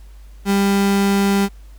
35% pulse tone, 198.5 Hz, G3, 22 cents sharp, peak -12 dBFS, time 0.45-1.49 s, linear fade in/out 50 ms, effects added 50 Hz sine -37 dBFS peak until 1.78 s + pink hiss -55 dBFS RMS until 1.78 s

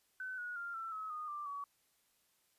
sine tone with pitch steps, 1516 / 1454.2 / 1395 / 1338.2 / 1283.7 / 1231.4 / 1181.2 / 1133.1 Hz, F#6 / F#6 / F6 / E6 / E6 / D#6 / D6 / C#6, +42 / -30 / -2 / +26 / -46 / -18 / +10 / +38 cents, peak -40 dBFS, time 0.2-1.64 s, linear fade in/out 2 ms, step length 180 ms, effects white hiss -75 dBFS RMS until 2.58 s + resampled to 32000 Hz

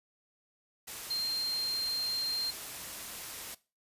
sine tone in noise, 4186 Hz, C8, in tune, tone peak -30 dBFS, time 1.1-2.51 s, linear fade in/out 10 ms, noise white, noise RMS -42 dBFS, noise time 0.87-3.55 s, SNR +9 dB, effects noise-tail reverb RT60 0.3 s tail -19 dB re dry + resampled to 32000 Hz

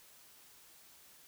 silence, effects white hiss -60 dBFS RMS until 1.27 s

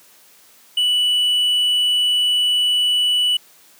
triangle tone, 2960 Hz, F#7, in tune, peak -13 dBFS, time 0.77-3.37 s, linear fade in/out 5 ms, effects white hiss -50 dBFS RMS until 3.79 s + high-pass 150 Hz 12 dB/octave

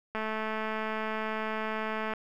click train, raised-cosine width 0.5 ms, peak -19 dBFS, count 434, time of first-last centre 0.15-2.136 s, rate 218 Hz, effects 10-bit

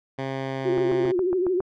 10% pulse tone with pitch glide, 134.3 to 133.06 Hz, C3 to C3, +46 to +29 cents, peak -19 dBFS, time 0.18-1.12 s, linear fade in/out 10 ms, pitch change -17 cents, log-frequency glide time 0.31-0.97 s
sine tone with vibrato, 364.1 Hz, F#4, 28 cents flat, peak -20 dBFS, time 0.65-1.61 s, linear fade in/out 10 ms, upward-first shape sine, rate 13 Hz, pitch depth 84 cents each way
click train, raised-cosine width 1 ms, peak -19 dBFS, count 7, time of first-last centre 0.78-1.604 s, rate 7.28 Hz
effects low-pass 3000 Hz 12 dB/octave

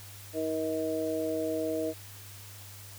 harmonic tone, 158.5 Hz, D#3, 32 cents sharp, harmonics 2 / 3 / 4, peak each -33 / -33 / -33 dBFS, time 0.33-1.94 s, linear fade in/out 50 ms, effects added 100 Hz sine -48 dBFS peak until 2.98 s + white hiss -49 dBFS RMS until 2.98 s

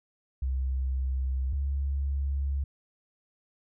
sine tone pair in turn, 65.41 / 69.3 Hz, C2 / C#2, 0 / 0 cents, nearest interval minor second, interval 100 cents, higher second, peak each -26 dBFS, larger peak neither, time 0.42-1.53 / 1.53-2.64 s, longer neither, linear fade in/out 5 ms, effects none

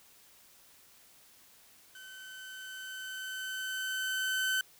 30% pulse tone with level ramp, 1527 Hz, G6, 46 cents flat, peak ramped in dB -45 to -25 dBFS, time 1.95-4.61 s, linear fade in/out 2 ms, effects white hiss -60 dBFS RMS until 4.79 s

